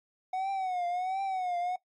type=tone with vibrato; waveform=triangle; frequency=740 Hz; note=F#5; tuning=in tune; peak=-27 dBFS; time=0.33-1.76 s; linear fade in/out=5 ms; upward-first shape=triangle; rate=1.4 Hz; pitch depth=110 cents each way; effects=noise-tail reverb RT60 0.1 s tail -18 dB re dry + MP3 48 kbps

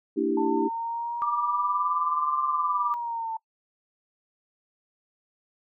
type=chord; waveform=sine; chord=E half-diminished seventh; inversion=second; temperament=equal with one note detuned; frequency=228.2 / 293.7 / 329.6 / 392 Hz; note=Bb3 / D4 / E4 / G4; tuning=-37 / 0 / 0 / 0 cents; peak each=-31 / -27 / -27 / -27 dBFS; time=0.16-0.69 s; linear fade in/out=20 ms
type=exponential two-way sweep; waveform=sine; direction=up then down; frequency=889 to 1046.5 to 889 Hz; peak=-28 dBFS; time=0.37-3.37 s; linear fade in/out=5 ms; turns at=2.44 s
type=tone with tremolo; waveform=sine; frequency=1181 Hz; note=D6; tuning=9 cents sharp; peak=-22 dBFS; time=1.22-2.94 s; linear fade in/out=0 ms; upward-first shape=sine; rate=19 Hz; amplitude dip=60%
effects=noise-tail reverb RT60 0.1 s tail -23 dB re dry

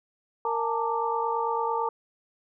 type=tone cluster; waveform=sine; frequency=462.9 / 863 / 912 / 1178 Hz; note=A#4 / A5 / A#5 / D6; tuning=-12 / -34 / -38 / +5 cents; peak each=-30 / -32 / -28 / -32 dBFS; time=0.45-1.89 s; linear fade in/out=2 ms; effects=none

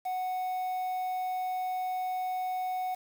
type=tone with quantisation; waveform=triangle; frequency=740 Hz; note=F#5; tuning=in tune; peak=-28 dBFS; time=0.05-2.95 s; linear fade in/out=10 ms; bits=8; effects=none

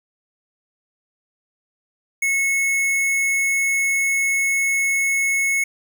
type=tone; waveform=square; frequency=2191 Hz; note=C#7; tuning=21 cents flat; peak=-18 dBFS; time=2.22-5.64 s; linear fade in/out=5 ms; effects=none

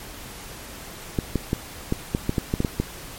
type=clicks; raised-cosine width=3 ms; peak=-8 dBFS; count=11; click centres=1.188 / 1.357 / 1.531 / 1.924 / 2.149 / 2.294 / 2.382 / 2.539 / 2.604 / 2.648 / 2.8 s; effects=pink hiss -39 dBFS RMS until 3.18 s + MP3 64 kbps

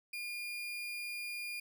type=tone; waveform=35% pulse; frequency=2419 Hz; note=D#7; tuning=49 cents flat; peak=-37 dBFS; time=0.13-1.6 s; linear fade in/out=5 ms; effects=none

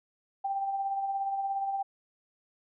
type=tone with tremolo; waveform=sine; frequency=786 Hz; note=G5; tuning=4 cents sharp; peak=-27 dBFS; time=0.44-1.83 s; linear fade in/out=10 ms; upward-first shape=sine; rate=17 Hz; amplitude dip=40%; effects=none

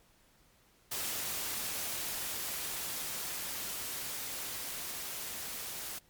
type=noise with level ramp; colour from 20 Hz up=white; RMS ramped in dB=-36 to -41 dBFS; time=0.91-5.99 s; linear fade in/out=10 ms; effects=pink hiss -66 dBFS RMS until 6.09 s + MP3 96 kbps

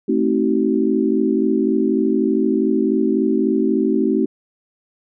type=chord; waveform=sine; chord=A diminished seventh; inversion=none; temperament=just; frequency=220 / 264 / 316.8 / 380.2 Hz; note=A3 / C4 / Eb4 / Gb4; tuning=0 / +16 / +31 / +47 cents; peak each=-20 dBFS; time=0.08-4.26 s; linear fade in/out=10 ms; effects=none

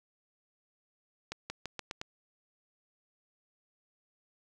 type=accelerating click train; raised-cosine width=0.2 ms; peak=-20 dBFS; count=6; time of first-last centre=1.32-2.014 s; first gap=180 ms; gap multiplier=0.87; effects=none

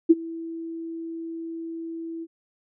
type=tone with ADSR envelope; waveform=sine; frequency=329.6 Hz; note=E4; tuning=in tune; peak=-8 dBFS; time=0.09-2.27 s; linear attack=17 ms; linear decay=33 ms; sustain=-23 dB; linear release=44 ms; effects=none

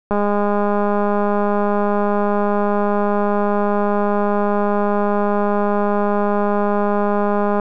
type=click train; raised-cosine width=1 ms; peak=-6 dBFS; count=1536; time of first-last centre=0.11-7.598 s; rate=205 Hz; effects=none

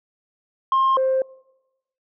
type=tone pair in turn; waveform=sine; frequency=1064 / 525.6 Hz; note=C6 / C5; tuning=+29 / +8 cents; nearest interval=octave; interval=1221 cents; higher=first; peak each=-13 / -16 dBFS; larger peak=first; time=0.72-0.97 / 0.97-1.22 s; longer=neither; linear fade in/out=2 ms; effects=noise-tail reverb RT60 1.0 s tail -25 dB re dry + tanh soft clip ceiling -13 dBFS

